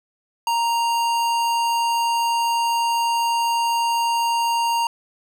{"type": "tone with hard clipping", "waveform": "sine", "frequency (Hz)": 932, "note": "A#5", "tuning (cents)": -1, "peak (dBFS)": -20, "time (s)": [0.47, 4.87], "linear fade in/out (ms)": 2, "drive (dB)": 18, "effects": []}